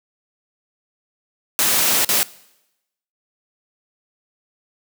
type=noise with dropouts; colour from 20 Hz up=white; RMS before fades=-17 dBFS; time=1.59-2.23 s; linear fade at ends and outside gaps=0 ms; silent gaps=2.047-2.09 s; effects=noise-tail reverb RT60 0.9 s tail -21 dB re dry + high-pass 150 Hz 12 dB/octave